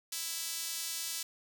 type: tone with high-pass filter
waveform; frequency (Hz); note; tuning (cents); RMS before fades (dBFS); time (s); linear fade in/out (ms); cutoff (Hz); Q
sawtooth; 329.9; E4; +1; -38; 0.12-1.23; 5; 5000; 0.82
effects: none